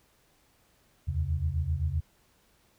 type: tone cluster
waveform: sine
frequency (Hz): 76.7 / 84.4 / 135.1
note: D#2 / E2 / C#3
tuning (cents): -24 / +41 / -44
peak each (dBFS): -31 / -29 / -34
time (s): 1.07-2.01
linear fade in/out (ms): 20
effects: pink hiss -66 dBFS RMS until 2.78 s